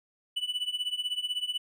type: tone with tremolo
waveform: triangle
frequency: 2970 Hz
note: F#7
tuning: 6 cents sharp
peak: -24 dBFS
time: 0.36-1.58 s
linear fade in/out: 10 ms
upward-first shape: triangle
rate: 16 Hz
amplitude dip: 95%
effects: none